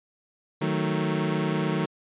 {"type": "chord", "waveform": "25% pulse", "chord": "D# diminished", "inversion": "none", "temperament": "equal", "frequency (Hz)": [155.56, 185, 220], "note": ["D#3", "F#3", "A3"], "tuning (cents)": [0, 0, 0], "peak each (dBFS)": [-23, -25, -27], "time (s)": [0.61, 1.86], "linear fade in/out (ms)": 10, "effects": ["resampled to 8000 Hz"]}